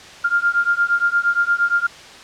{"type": "beating tone pair", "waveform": "sine", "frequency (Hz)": [1396.9, 1405.5], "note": ["F6", "F6"], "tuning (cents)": [0, 11], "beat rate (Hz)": 8.6, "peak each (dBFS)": -18, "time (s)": [0.24, 1.87], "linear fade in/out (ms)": 10, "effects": ["white hiss -39 dBFS RMS until 2.23 s", "low-pass 5000 Hz 12 dB/octave"]}